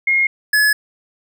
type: tone pair in turn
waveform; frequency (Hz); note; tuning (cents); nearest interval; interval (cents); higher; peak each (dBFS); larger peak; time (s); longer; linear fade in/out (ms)
sine / square; 2145 / 1702.5; C7 / G#6; +42 / +42; major third; 400; first; -12 / -12; neither; 0.07-0.27 / 0.53-0.73; neither; 5
effects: none